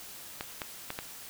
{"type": "clicks", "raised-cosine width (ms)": 0.3, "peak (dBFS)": -18, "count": 4, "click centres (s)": [0.409, 0.618, 0.904, 0.989], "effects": ["white hiss -46 dBFS RMS until 1.29 s"]}